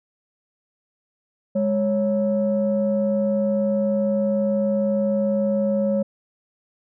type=tone pair together; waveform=sine; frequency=206.2 / 552 Hz; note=G#3 / C#5; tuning=-12 / -7 cents; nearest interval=octave + perfect fourth; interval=1705 cents; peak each=-20 dBFS; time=1.55-6.03 s; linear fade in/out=10 ms; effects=tanh soft clip ceiling -12 dBFS